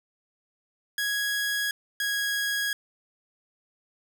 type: tone pair in turn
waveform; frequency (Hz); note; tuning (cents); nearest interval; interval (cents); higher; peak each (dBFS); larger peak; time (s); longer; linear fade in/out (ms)
sawtooth; 1661.2 / 1653.4; G#6 / G#6; 0 / -8; unison; 8; first; -22; neither; 0.98-1.71 / 2-2.73; neither; 2
effects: none